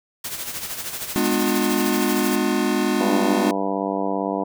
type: noise with tremolo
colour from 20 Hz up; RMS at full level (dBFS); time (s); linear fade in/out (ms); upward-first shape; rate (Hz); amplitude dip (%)
white; -28; 0.24-2.36; 5; sine; 13; 55
type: chord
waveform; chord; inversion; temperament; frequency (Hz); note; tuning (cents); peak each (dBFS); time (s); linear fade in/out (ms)
square; G# diminished seventh; none; just; 207.7 / 249.2 / 299 / 358.8; G#3 / B3 / D4 / F4; 0 / +16 / +31 / +47; -25; 1.16-3.51; 0
type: harmonic tone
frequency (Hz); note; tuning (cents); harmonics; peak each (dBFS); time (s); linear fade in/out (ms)
97.7; G2; -5; 2 / 3 / 4 / 5 / 6 / 7 / 8 / 9 / 10; -29 / -27 / -31 / -29 / -32 / -28 / -34 / -33 / -31; 3-4.44; 10
effects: none